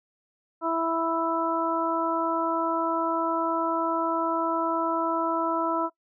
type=harmonic tone; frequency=329.6 Hz; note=E4; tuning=in tune; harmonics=1 / 2 / 3 / 4; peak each=-29 / -29 / -29 / -29 dBFS; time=0.61-5.9 s; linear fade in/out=50 ms; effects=noise-tail reverb RT60 0.1 s tail -21 dB re dry